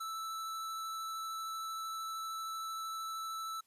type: tone with vibrato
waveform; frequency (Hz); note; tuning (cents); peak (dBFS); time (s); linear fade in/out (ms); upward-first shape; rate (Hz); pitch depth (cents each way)
square; 1318.5; E6; 0; -39; 0-3.61; 10; triangle; 13; 9
effects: white hiss -74 dBFS RMS until 3.66 s + resampled to 32000 Hz